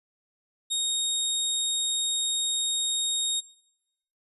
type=tone; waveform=25% pulse; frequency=3729 Hz; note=A#7; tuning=in tune; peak=-21 dBFS; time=0.7-3.41 s; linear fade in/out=20 ms; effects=noise-tail reverb RT60 0.9 s tail -22 dB re dry + resampled to 32000 Hz